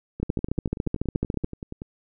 two click trains, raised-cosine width 3 ms, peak -21 / -11 dBFS, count 18 / 18, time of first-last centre 0.2-1.819 / 0.23-1.444 s, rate 10.5 / 14 Hz, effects none

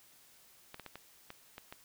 clicks, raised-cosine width 0.3 ms, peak -29 dBFS, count 7, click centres 0.744 / 0.797 / 0.863 / 0.956 / 1.304 / 1.581 / 1.725 s, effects white hiss -62 dBFS RMS until 1.84 s

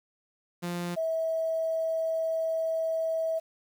sawtooth / sine tone pair in turn, 174.61 / 648.7 Hz, F3 / E5, 0 / -28 cents, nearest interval octave + major seventh, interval 2272 cents, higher second, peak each -27 / -26 dBFS, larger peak second, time 0.62-0.96 / 0.96-3.4 s, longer second, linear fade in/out 20 ms, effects 9-bit

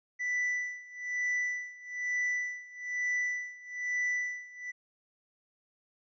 triangle tone with tremolo, 1979 Hz, B6, 3 cents sharp, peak -26 dBFS, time 0.19-4.72 s, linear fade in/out 20 ms, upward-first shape sine, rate 1.1 Hz, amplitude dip 90%, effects resampled to 16000 Hz

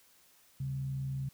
sine tone with frequency modulation, 135.6 Hz, C#3, 38 cents flat, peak -33 dBFS, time 0.6-1.29 s, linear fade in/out 5 ms, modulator 60.3 Hz, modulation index 0.3, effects white hiss -64 dBFS RMS until 1.33 s

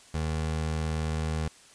25% pulse tone, 78.7 Hz, D#2, 20 cents sharp, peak -24 dBFS, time 0.14-1.48 s, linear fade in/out 5 ms, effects white hiss -54 dBFS RMS until 1.74 s + resampled to 22050 Hz

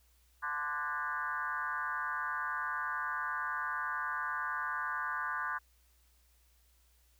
sine tone with frequency modulation, 1329 Hz, E6, 14 cents sharp, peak -33 dBFS, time 0.42-5.59 s, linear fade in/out 20 ms, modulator 149 Hz, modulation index 2.5, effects added 60 Hz sine -66 dBFS peak until 7.19 s + white hiss -71 dBFS RMS until 7.19 s

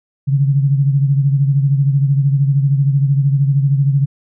sine beating tone pair, 137.9 / 150.9 Hz, C#3 / D3, -9 / +47 cents, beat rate 13 Hz, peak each -11 / -19 dBFS, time 0.27-4.06 s, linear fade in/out 20 ms, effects none

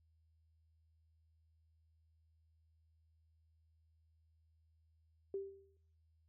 sine tone with exponential decay, 392 Hz, G4, in tune, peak -36 dBFS, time 5.34-5.77 s, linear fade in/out 2 ms, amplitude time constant 93 ms, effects noise-tail reverb RT60 0.6 s tail -19 dB re dry + added 80 Hz sine -70 dBFS peak until 6.28 s

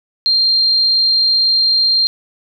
sine tone, 4186 Hz, C8, in tune, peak -10 dBFS, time 0.26-2.07 s, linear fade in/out 0 ms, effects none

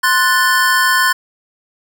square chord, F# diminished, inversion second, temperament equal, 1046.5 / 1480 / 1760 Hz, C6 / F#6 / A6, 0 / 0 / 0 cents, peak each -16 dBFS, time 0.03-1.13 s, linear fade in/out 10 ms, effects none

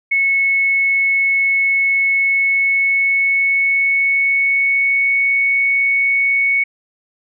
sine tone with pitch glide, 2199 to 2219 Hz, C#7 to C#7, -14 to +1 cents, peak -12 dBFS, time 0.11-6.64 s, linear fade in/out 10 ms, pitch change +15 cents, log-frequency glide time 2.14-5.14 s, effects none

